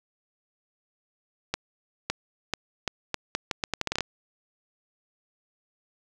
accelerating click train, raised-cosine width 0.2 ms, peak -9 dBFS, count 15, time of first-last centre 1.54-4.007 s, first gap 560 ms, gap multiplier 0.78, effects none

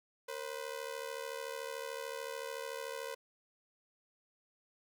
sawtooth ring-modulated tone, 502 Hz, B4, 28 cents sharp, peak -33 dBFS, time 0.28-3.15 s, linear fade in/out 10 ms, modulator 36.8 Hz, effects none

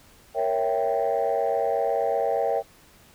sine chord, A# diminished seventh, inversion none, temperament equal, 466.2 / 554.4 / 659.3 / 784 Hz, A#4 / C#5 / E5 / G5, 0 / 0 / 0 / 0 cents, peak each -26 dBFS, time 0.34-2.63 s, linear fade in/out 50 ms, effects tanh soft clip ceiling -15 dBFS + pink hiss -54 dBFS RMS until 3.14 s

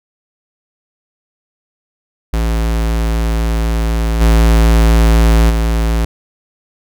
square tone with level steps, 56 Hz, A1, 31 cents sharp, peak -13 / -7 / -12 dBFS, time 2.33-6.05 s, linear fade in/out 5 ms, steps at 4.2 / 5.49 s, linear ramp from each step 20 ms, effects none

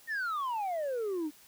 sine exponential sweep, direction down, 1882 to 289.2 Hz, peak -28 dBFS, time 0.07-1.31 s, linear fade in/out 50 ms, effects tanh soft clip ceiling -30 dBFS + white hiss -58 dBFS RMS until 1.47 s

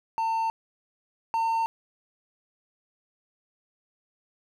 triangle tone pair in turn, 900 / 906.8 Hz, A5 / A#5, +39 / -48 cents, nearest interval unison, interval 13 cents, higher second, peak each -22 / -21 dBFS, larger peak second, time 0.18-0.5 / 1.34-1.66 s, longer neither, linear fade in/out 0 ms, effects none

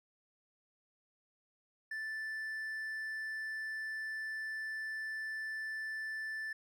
triangle tone, 1760 Hz, A6, in tune, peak -36 dBFS, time 1.91-6.53 s, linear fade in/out 5 ms, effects none

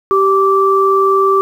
sine tone pair together, 389.4 / 1167 Hz, G4 / D6, -12 / -11 cents, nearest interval octave + perfect fifth, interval 1901 cents, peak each -11 dBFS, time 0.11-1.41 s, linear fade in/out 0 ms, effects 7-bit

